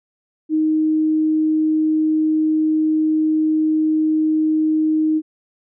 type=tone; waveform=sine; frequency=312 Hz; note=D#4; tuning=5 cents sharp; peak=-14 dBFS; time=0.49-5.22 s; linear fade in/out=50 ms; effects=none